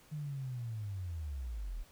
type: linear sweep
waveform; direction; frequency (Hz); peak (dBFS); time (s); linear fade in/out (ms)
sine; down; 154.7 to 35.42; -37; 0.11-1.84; 20
effects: pink hiss -62 dBFS RMS until 1.91 s